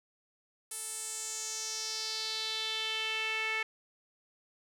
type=tone with band-pass filter sweep; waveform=sawtooth; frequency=440 Hz; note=A4; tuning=in tune; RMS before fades=-36 dBFS; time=0.71-3.63 s; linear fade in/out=5 ms; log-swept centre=9700 to 2200 Hz; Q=3.5; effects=none